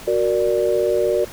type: chord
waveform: sine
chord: Gb augmented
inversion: none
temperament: equal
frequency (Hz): 370 / 466.2 / 587.3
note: Gb4 / Bb4 / D5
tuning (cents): 0 / 0 / 0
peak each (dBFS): -20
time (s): 0.07-1.25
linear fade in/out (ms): 10
effects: pink hiss -38 dBFS RMS until 1.32 s